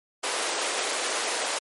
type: high-pass noise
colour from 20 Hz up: pink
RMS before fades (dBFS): -28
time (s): 0.23-1.59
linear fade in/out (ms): 10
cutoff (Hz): 410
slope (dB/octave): 24
effects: MP3 48 kbps